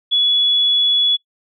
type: tone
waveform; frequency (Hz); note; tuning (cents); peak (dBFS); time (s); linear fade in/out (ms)
sine; 3396; G#7; +38; -12; 0.11-1.17; 20
effects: noise-tail reverb RT60 0.1 s tail -21 dB re dry